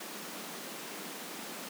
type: high-pass noise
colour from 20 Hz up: pink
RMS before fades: -43 dBFS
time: 0-1.69 s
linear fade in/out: 5 ms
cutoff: 180 Hz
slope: 48 dB/octave
effects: none